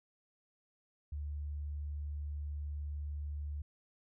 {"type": "tone", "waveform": "sine", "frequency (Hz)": 73.4, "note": "D2", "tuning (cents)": 0, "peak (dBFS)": -37, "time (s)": [1.12, 3.62], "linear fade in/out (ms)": 5, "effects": []}